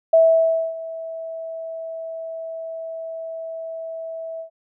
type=tone with ADSR envelope; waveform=sine; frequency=653 Hz; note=E5; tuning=17 cents flat; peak=-9 dBFS; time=0.13-4.5 s; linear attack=7 ms; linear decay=600 ms; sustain=-19 dB; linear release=100 ms; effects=none